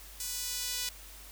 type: tone with high-pass filter sweep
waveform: sawtooth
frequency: 493.9 Hz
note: B4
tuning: in tune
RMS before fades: -36 dBFS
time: 0.2-0.89 s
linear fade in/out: 2 ms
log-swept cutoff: 6600 to 3800 Hz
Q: 0.94
effects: added 50 Hz sine -51 dBFS peak until 1.31 s + white hiss -51 dBFS RMS until 1.31 s